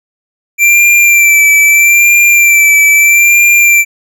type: tone with vibrato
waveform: square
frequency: 2350 Hz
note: D7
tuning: 1 cent sharp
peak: -4 dBFS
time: 0.58-3.85 s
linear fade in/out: 50 ms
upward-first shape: sine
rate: 0.78 Hz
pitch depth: 30 cents each way
effects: none